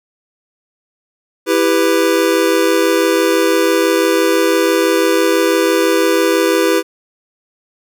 square chord, E minor, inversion none, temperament just, 329.6 / 395.6 / 494.4 Hz, E4 / G4 / B4, 0 / +16 / +2 cents, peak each -16 dBFS, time 1.46-6.83 s, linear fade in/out 50 ms, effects none

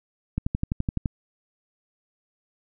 click train, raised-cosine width 5 ms, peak -12 dBFS, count 9, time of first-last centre 0.38-1.058 s, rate 11.8 Hz, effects none

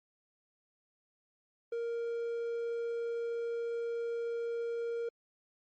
triangle tone, 466.8 Hz, A#4, 2 cents sharp, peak -31 dBFS, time 1.72-5.09 s, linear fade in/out 5 ms, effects MP3 32 kbps

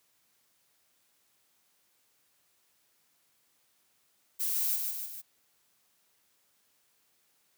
violet noise with echo, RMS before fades -31 dBFS, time 4.39-4.77 s, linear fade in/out 20 ms, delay 150 ms, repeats 3, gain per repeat -4 dB, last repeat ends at 5.22 s, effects white hiss -71 dBFS RMS until 7.57 s + high-pass 80 Hz 12 dB/octave

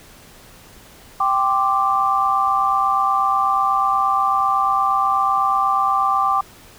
sine chord, G suspended fourth, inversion none, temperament equal, 784 / 1046.5 / 1174.7 Hz, G5 / C6 / D6, 0 / 0 / 0 cents, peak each -20 / -23 / -17 dBFS, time 1.2-6.41 s, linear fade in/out 5 ms, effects pink hiss -45 dBFS RMS until 6.78 s

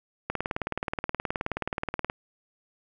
click train, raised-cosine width 0.5 ms, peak -13 dBFS, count 35, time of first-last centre 0.3-2.099 s, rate 18.9 Hz, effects none

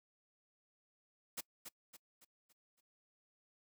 white noise with echo, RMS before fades -42 dBFS, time 1.37-1.41 s, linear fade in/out 10 ms, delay 280 ms, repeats 5, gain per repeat -7 dB, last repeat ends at 2.81 s, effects noise-tail reverb RT60 0.1 s tail -24 dB re dry

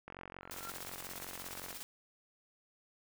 click train, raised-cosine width 0.5 ms, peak -31 dBFS, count 76, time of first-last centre 0.08-1.728 s, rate 45.5 Hz
triangle tone with exponential growth, 1365 Hz, F6, 40 cents flat, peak -39 dBFS, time 0.42-0.7 s, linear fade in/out 0 ms, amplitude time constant 60 ms
white noise with tremolo, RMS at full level -45 dBFS, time 0.51-1.83 s, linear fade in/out 0 ms, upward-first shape square, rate 17 Hz, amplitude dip 50%
effects none

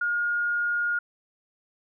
sine tone, 1426 Hz, F6, 36 cents sharp, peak -23 dBFS, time 0.01-0.99 s, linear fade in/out 5 ms, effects none

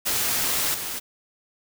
white noise with level steps, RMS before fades -24 / -31 dBFS, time 0.05-1 s, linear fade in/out 20 ms, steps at 0.74 s, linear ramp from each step 5 ms, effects none

